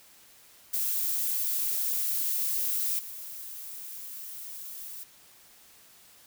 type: noise with level steps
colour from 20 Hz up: violet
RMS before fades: -29 / -41 dBFS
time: 0.73-5.04 s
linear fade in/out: 10 ms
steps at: 2.99 s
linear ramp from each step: 2 ms
effects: white hiss -56 dBFS RMS until 6.26 s